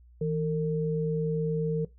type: tone pair together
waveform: sine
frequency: 160.8 / 454.8 Hz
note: E3 / A#4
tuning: -43 / -43 cents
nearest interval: octave + tritone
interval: 1800 cents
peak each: -28 dBFS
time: 0.21-1.85 s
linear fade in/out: 5 ms
effects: noise-tail reverb RT60 0.2 s tail -19 dB re dry + added 60 Hz sine -52 dBFS peak until 1.98 s